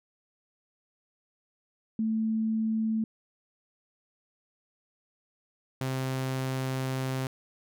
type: tone pair in turn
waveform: sine / sawtooth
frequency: 220.9 / 131.35 Hz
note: A3 / C3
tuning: +7 / +7 cents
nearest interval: major sixth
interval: 900 cents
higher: first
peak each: -25 dBFS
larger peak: neither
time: 1.99-3.04 / 5.81-7.27 s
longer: second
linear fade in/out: 2 ms
effects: none